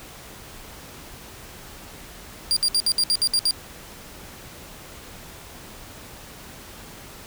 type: tone bursts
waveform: 35% pulse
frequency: 4770 Hz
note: D8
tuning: 26 cents sharp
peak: -16 dBFS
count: 9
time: 2.51-3.509 s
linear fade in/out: 0 ms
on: 55 ms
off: 63 ms
effects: pink hiss -42 dBFS RMS until 7.26 s